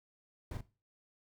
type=noise with echo; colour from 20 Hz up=brown; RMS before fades=-39 dBFS; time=0.51-0.57 s; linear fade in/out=2 ms; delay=38 ms; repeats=1; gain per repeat=-5 dB; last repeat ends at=0.608 s; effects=noise-tail reverb RT60 0.3 s tail -17 dB re dry